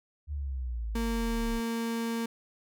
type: linear sweep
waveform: sine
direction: down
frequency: 75 to 30.56 Hz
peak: -31 dBFS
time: 0.27-1.61 s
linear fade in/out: 50 ms
type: tone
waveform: 35% pulse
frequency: 230 Hz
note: A#3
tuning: 23 cents flat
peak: -28 dBFS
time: 0.95-2.26 s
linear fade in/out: 5 ms
effects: none